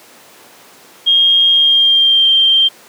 sine tone with pitch glide, 3238 to 3162 Hz, G#7 to G7, -45 to +14 cents, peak -7 dBFS, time 1.06-2.69 s, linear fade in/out 20 ms, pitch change -41 cents, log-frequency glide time 1.51-2.29 s, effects pink hiss -41 dBFS RMS until 2.88 s + high-pass 300 Hz 12 dB/octave

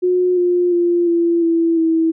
sine tone with pitch steps, 362.1 / 354.4 / 346.9 / 339.6 / 332.4 / 325.4 Hz, F#4 / F4 / F4 / F4 / E4 / E4, -37 / +25 / -12 / -48 / +15 / -22 cents, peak -12 dBFS, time 0.02-2.12 s, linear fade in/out 20 ms, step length 350 ms, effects none

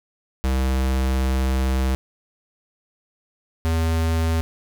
square tone pair in turn, 65.41 / 81.58 Hz, C2 / E2, 0 / -17 cents, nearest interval major third, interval 383 cents, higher second, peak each -19 / -19 dBFS, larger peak neither, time 0.44-1.95 / 3.65-4.41 s, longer first, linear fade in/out 0 ms, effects none

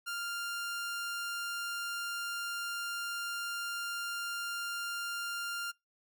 sawtooth tone, 1396.9 Hz, F6, in tune, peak -32 dBFS, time 0.06-5.72 s, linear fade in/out 20 ms, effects noise-tail reverb RT60 0.2 s tail -25 dB re dry

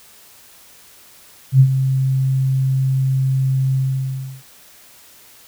sine tone with ADSR envelope, 132.8 Hz, C3, 26 cents sharp, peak -4 dBFS, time 1.52-4.43 s, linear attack 81 ms, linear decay 69 ms, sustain -10 dB, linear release 680 ms, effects white hiss -46 dBFS RMS until 5.47 s

